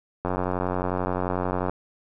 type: click train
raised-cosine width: 1 ms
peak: -12 dBFS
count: 133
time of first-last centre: 0.25-1.696 s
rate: 91.3 Hz
effects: none